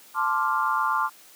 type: chord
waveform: sine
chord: D minor seventh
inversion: second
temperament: equal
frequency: 880 / 1046.5 / 1174.7 / 1396.9 Hz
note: A5 / C6 / D6 / F6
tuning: 0 / 0 / 0 / 0 cents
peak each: -28 / -26 / -26 / -28 dBFS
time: 0.14-1.1 s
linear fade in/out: 50 ms
effects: white hiss -51 dBFS RMS until 1.35 s + high-pass 200 Hz 12 dB/octave